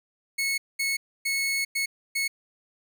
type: tone bursts at uneven times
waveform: sawtooth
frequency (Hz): 2195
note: C#7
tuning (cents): -18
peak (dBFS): -21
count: 5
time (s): 0.38-0.58 / 0.79-0.97 / 1.25-1.65 / 1.75-1.86 / 2.15-2.28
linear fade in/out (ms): 10
effects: none